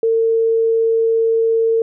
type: tone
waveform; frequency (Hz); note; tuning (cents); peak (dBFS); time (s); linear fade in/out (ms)
sine; 452.9; A#4; -50; -12; 0.03-1.82; 2
effects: none